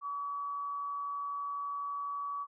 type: tone with amplitude modulation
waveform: sine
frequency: 1138 Hz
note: C#6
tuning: 45 cents sharp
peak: -33 dBFS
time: 0.01-2.47 s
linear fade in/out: 50 ms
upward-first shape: sine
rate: 152 Hz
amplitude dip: 30%
effects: none